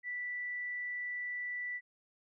sine tone, 1969 Hz, B6, 6 cents flat, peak -36 dBFS, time 0.03-1.81 s, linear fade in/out 50 ms, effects none

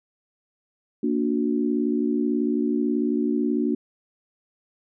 sine chord, Bb augmented, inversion none, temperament just, 233.1 / 291.4 / 364.2 Hz, Bb3 / D4 / F#4, 0 / -13 / -27 cents, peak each -24 / -24 / -27 dBFS, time 1.03-3.75 s, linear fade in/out 5 ms, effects none

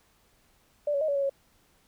sine tone with pitch steps, 587 / 561 / 625 / 567 / 557 / 551 Hz, D5 / C#5 / D#5 / C#5 / C#5 / C#5, -1 / +21 / +8 / +39 / +8 / -11 cents, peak -24 dBFS, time 0.87-1.296 s, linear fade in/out 5 ms, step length 71 ms, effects pink hiss -65 dBFS RMS until 1.87 s

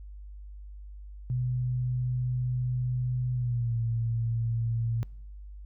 sine tone with pitch glide, 125.1 to 115.38 Hz, B2 to A#2, +23 to -17 cents, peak -26 dBFS, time 1.3-5.03 s, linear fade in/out 0 ms, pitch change -140 cents, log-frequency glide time 3.33-3.78 s, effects noise-tail reverb RT60 0.7 s tail -24 dB re dry + added 50 Hz sine -41 dBFS peak until 5.65 s

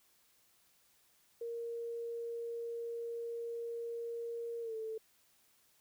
sine tone with pitch glide, 466.6 to 441.9 Hz, A#4 to A4, +2 to +7 cents, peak -38 dBFS, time 1.41-4.98 s, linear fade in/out 5 ms, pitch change -95 cents, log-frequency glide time 4.61-4.75 s, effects white hiss -70 dBFS RMS until 5.8 s

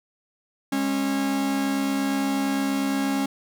45% pulse tone pair together, 204.7 / 273.3 Hz, G#3 / C#4, -25 / -24 cents, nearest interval perfect fourth, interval 501 cents, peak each -29 / -23 dBFS, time 0.72-3.26 s, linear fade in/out 5 ms, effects none

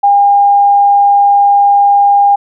sine tone, 807 Hz, G#5, 50 cents flat, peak -4 dBFS, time 0.03-2.36 s, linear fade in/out 10 ms, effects none

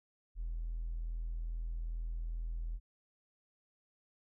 triangle tone with tanh clipping, 41.2 Hz, E1, in tune, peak -35 dBFS, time 0.35-2.8 s, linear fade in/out 50 ms, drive 1 dB, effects none

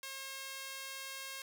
sawtooth tone with high-pass filter, 538 Hz, C5, 48 cents sharp, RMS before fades -45 dBFS, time 0.03-1.42 s, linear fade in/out 2 ms, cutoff 1800 Hz, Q 0.63, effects 11-bit

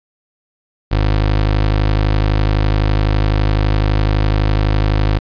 25% pulse tone, 51.91 Hz, G#1, in tune, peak -8 dBFS, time 0.91-5.19 s, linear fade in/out 10 ms, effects resampled to 11025 Hz + 8-bit

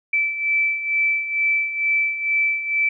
sine beating tone pair, 2319 / 2321.2 Hz, D7 / D7, -22 / -21 cents, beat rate 2.2 Hz, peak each -25 / -19 dBFS, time 0.13-2.89 s, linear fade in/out 5 ms, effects none

